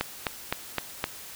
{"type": "click train", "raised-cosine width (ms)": 0.3, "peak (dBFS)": -9, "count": 5, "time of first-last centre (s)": [0.01, 1.041], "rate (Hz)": 3.88, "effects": ["white hiss -43 dBFS RMS until 1.35 s"]}